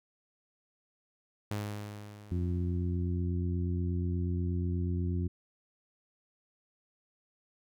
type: tone with exponential decay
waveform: sawtooth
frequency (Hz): 103.83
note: G#2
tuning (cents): 0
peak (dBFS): -28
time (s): 1.51-3.26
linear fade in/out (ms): 0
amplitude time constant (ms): 380
type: harmonic tone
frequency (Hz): 88.3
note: F2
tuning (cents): +20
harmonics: 1 / 2 / 3 / 4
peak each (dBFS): -30 / -36 / -40 / -42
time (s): 2.31-5.28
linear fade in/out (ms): 10
effects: none